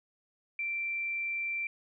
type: tone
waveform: sine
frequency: 2350 Hz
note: D7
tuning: 1 cent sharp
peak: -31 dBFS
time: 0.59-1.67 s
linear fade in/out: 2 ms
effects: none